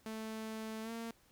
sawtooth tone with pitch glide, 220 to 229.2 Hz, A3 to A#3, 0 to -29 cents, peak -37 dBFS, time 0.06-1.11 s, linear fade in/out 2 ms, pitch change +71 cents, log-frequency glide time 0.82-0.91 s, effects pink hiss -68 dBFS RMS until 1.31 s

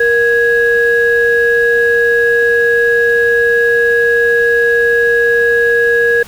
sine tone pair together, 470.8 / 1661.2 Hz, A#4 / G#6, +17 / 0 cents, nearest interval octave + minor seventh, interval 2183 cents, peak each -10 dBFS, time 0-6.23 s, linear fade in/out 5 ms, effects tanh soft clip ceiling -1 dBFS + pink hiss -35 dBFS RMS until 6.27 s

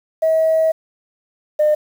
sine tone pair in turn, 641 / 605 Hz, E5 / D#5, -49 / -49 cents, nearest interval minor second, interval 100 cents, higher first, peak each -11 / -10 dBFS, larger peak second, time 0.22-0.72 / 1.59-1.75 s, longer first, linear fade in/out 10 ms, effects tanh soft clip ceiling -8 dBFS + 7-bit

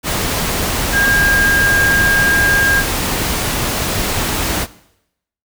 sine tone in noise, 1614 Hz, G#6, 50 cents flat, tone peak -11 dBFS, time 0.92-2.84 s, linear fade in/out 50 ms, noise pink, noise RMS -18 dBFS, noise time 0.03-4.67 s, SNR +4 dB, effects noise-tail reverb RT60 0.8 s tail -19 dB re dry

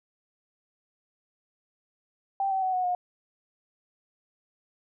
sine tone with pitch steps, 783 / 766.4 / 750.2 / 734.4 / 718.8 Hz, G5 / G5 / F#5 / F#5 / F5, -2 / -39 / +24 / -13 / +50 cents, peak -24 dBFS, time 2.4-2.95 s, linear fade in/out 2 ms, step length 110 ms, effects none

